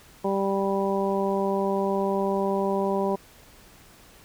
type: harmonic tone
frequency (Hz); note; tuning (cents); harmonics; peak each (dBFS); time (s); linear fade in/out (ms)
196; G3; 0; 1 / 2 / 3 / 4 / 5; -28 / -26 / -29 / -32 / -31; 0.24-3.16; 10
effects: pink hiss -52 dBFS RMS until 4.24 s